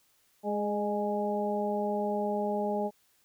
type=harmonic tone with a mistuned harmonic; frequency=207.7 Hz; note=G#3; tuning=in tune; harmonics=1 / 2 / 3 / 4; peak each=-33 / -33 / -33 / -34 dBFS; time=0.43-2.91 s; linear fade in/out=50 ms; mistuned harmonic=3; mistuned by=-26 cents; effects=white hiss -68 dBFS RMS until 3.24 s